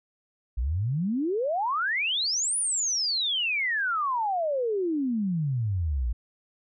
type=exponential two-way sweep; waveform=sine; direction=up then down; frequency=54.4 to 9956 to 54.4 Hz; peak=-24 dBFS; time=0.57-6.13 s; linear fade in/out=10 ms; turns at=2.57 s; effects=none

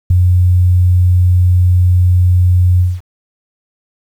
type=tone with ADSR envelope; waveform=sine; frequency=90 Hz; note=F#2; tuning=47 cents flat; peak=-3 dBFS; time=0.1-3.01 s; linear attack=8 ms; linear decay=5 ms; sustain=-3 dB; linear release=210 ms; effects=7-bit

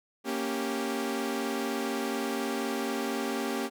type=chord; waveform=sawtooth; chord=G diminished; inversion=first; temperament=equal; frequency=233.1 / 277.2 / 392 Hz; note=Bb3 / Db4 / G4; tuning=0 / 0 / 0 cents; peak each=-30 dBFS; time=0.24-3.7 s; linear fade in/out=50 ms; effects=none

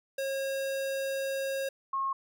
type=tone pair in turn; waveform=square / sine; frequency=542 / 1082 Hz; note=C#5 / C#6; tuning=-39 / -42 cents; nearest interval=octave; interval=1197 cents; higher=second; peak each=-31 / -28 dBFS; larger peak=second; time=0.18-1.69 / 1.93-2.13 s; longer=first; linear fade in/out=5 ms; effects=none

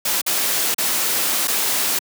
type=noise with dropouts; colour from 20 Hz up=white; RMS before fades=-20 dBFS; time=0.05-1.99 s; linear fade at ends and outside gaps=5 ms; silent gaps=0.215-0.263 / 0.744-0.782 / 1.474-1.48 s; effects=high-pass 200 Hz 12 dB/octave

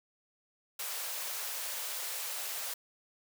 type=high-pass noise; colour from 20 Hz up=white; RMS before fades=-38 dBFS; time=0.79-2.74 s; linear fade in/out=5 ms; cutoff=450 Hz; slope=48 dB/octave; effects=none

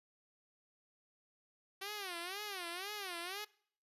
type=tone with vibrato; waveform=5% pulse; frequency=378 Hz; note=F#4; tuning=37 cents sharp; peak=-30 dBFS; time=1.81-3.45 s; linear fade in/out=10 ms; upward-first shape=sine; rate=2 Hz; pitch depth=190 cents each way; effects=noise-tail reverb RT60 0.6 s tail -23 dB re dry + resampled to 32000 Hz

